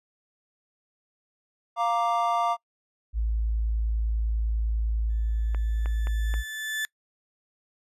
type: chord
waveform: triangle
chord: Bb major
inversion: second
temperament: equal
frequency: 698.5 / 932.3 / 1174.7 Hz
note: F5 / Bb5 / D6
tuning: 0 / 0 / 0 cents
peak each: -24 / -26 / -25 dBFS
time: 1.76-2.57 s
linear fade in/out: 50 ms
type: tone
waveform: sine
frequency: 55 Hz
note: A1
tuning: in tune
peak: -23 dBFS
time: 3.13-6.44 s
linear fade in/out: 50 ms
type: tone with exponential growth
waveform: 35% pulse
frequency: 1747 Hz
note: A6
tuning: 13 cents flat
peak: -24 dBFS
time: 5.1-6.85 s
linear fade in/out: 0 ms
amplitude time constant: 380 ms
type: clicks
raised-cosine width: 0.5 ms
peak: -22 dBFS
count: 4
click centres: 5.547 / 5.859 / 6.071 / 6.34 s
effects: noise-tail reverb RT60 0.1 s tail -24 dB re dry + resampled to 32000 Hz